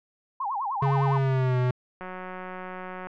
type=tone with vibrato; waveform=sine; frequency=932.3 Hz; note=A#5; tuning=in tune; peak=-26 dBFS; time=0.4-1.18 s; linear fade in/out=5 ms; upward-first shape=sine; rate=9.8 Hz; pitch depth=290 cents each way
type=tone with pitch glide; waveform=square; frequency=138.59 to 125.63 Hz; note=C#3 to B2; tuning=0 to +30 cents; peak=-22 dBFS; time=0.82-1.71 s; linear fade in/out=5 ms; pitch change=-170 cents; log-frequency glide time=1.1-1.58 s
type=click train; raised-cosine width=0.5 ms; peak=-22 dBFS; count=196; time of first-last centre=2.01-3.07 s; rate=184 Hz
effects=low-pass 2000 Hz 12 dB/octave